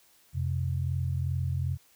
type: tone pair together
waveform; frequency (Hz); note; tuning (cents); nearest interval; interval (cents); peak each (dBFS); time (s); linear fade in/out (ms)
sine; 88.28 / 130.81; F2 / C3; +19 / 0; perfect fifth; 681; -29 / -30; 0.33-1.78; 50
effects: white hiss -62 dBFS RMS until 1.95 s